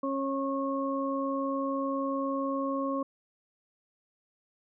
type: harmonic tone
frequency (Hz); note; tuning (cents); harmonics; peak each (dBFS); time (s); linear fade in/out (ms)
273; C#4; -26; 1 / 2 / 4; -31 / -33 / -34; 0.03-3.03; 5
effects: none